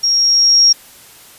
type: tone with level ramp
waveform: sine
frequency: 5588 Hz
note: F8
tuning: in tune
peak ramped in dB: -11 to -5 dBFS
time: 0.03-0.73 s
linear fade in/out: 10 ms
effects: white hiss -41 dBFS RMS until 1.38 s + resampled to 32000 Hz